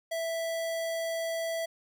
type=tone; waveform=square; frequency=659.3 Hz; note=E5; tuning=in tune; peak=-31 dBFS; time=0.11-1.66 s; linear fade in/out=10 ms; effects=none